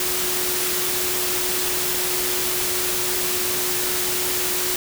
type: tone in noise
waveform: sine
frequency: 363.2 Hz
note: F#4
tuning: 32 cents flat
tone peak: -30 dBFS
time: 0-4.76 s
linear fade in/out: 2 ms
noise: white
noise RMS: -23 dBFS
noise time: 0-4.76 s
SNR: -10 dB
effects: none